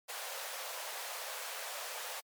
pink high-pass noise, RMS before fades -42 dBFS, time 0.08-2.21 s, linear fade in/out 20 ms, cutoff 500 Hz, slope 48 dB/octave, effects MP3 96 kbps

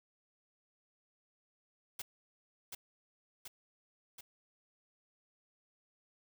white noise with echo, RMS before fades -42 dBFS, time 1.99-2.02 s, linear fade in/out 5 ms, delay 730 ms, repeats 3, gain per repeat -3 dB, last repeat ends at 4.21 s, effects none

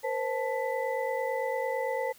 sine tone cluster, 476.1 / 525 / 878 / 1994 Hz, A#4 / C5 / A5 / B6, +37 / +6 / -4 / +16 cents, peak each -34 / -31 / -34 / -38 dBFS, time 0.03-2.13 s, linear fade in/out 20 ms, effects white hiss -56 dBFS RMS until 2.18 s

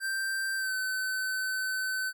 square tone with pitch glide, 1568 to 1522.5 Hz, G6 to F#6, 0 to +49 cents, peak -30 dBFS, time 0-2.13 s, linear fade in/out 50 ms, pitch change -51 cents, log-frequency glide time 0.56-0.74 s, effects none

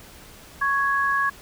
sine tone pair together, 1108.7 / 1665.4 Hz, C#6 / G#6, 0 / +4 cents, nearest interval perfect fifth, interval 704 cents, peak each -22 dBFS, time 0.61-1.3 s, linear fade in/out 10 ms, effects pink hiss -46 dBFS RMS until 1.41 s

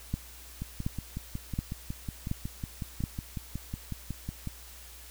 two click trains, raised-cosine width 5 ms, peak -17 / -22 dBFS, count 5 / 22, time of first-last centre 0.14-3.039 / 0.62-4.473 s, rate 1.38 / 5.45 Hz, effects added 60 Hz sine -50 dBFS peak until 5.1 s + white hiss -50 dBFS RMS until 5.1 s

